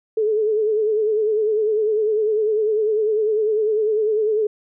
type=tone with vibrato; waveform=sine; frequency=430 Hz; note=A4; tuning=40 cents flat; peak=-16 dBFS; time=0.17-4.47 s; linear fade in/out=5 ms; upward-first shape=sine; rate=10 Hz; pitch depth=59 cents each way; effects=none